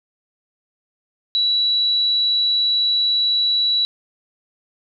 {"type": "tone", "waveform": "sine", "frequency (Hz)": 3926, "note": "B7", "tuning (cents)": -11, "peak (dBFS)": -15, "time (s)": [1.35, 3.85], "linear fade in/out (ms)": 0, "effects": []}